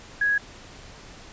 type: tone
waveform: sine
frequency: 1661.2 Hz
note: G#6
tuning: in tune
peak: -19 dBFS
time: 0.21-0.38 s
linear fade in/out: 5 ms
effects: pink hiss -45 dBFS RMS until 1.32 s + resampled to 16000 Hz